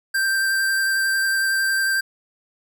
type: tone with vibrato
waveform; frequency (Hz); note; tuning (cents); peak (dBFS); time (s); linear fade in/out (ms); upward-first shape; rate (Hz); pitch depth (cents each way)
square; 1572; G6; +4; -19; 0.14-2.01; 10; sine; 11; 11
effects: none